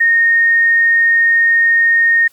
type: tone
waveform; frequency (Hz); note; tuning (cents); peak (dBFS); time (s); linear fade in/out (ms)
sine; 1847; A#6; -16; -8; 0-2.28; 10
effects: white hiss -52 dBFS RMS until 2.32 s